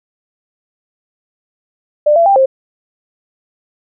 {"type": "tone with pitch steps", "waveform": "sine", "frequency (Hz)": [596, 675, 791, 531], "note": ["D5", "E5", "G5", "C5"], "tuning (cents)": [25, 41, 15, 25], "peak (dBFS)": -6, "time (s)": [2.06, 2.46], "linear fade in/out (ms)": 10, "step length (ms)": 100, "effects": []}